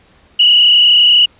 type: tone with frequency modulation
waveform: sine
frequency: 2914 Hz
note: F#7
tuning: 27 cents flat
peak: -5 dBFS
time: 0.39-1.26 s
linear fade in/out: 10 ms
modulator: 31.8 Hz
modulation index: 2.4
effects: pink hiss -49 dBFS RMS until 1.39 s + resampled to 8000 Hz